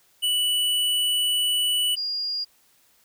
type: tone pair in turn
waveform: square / sine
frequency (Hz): 2960 / 4834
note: F#7 / D8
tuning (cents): 0 / +49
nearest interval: minor sixth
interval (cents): 849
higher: second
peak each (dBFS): -21 / -25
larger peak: first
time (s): 0.22-1.96 / 1.96-2.45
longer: first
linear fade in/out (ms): 20
effects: white hiss -61 dBFS RMS until 3.04 s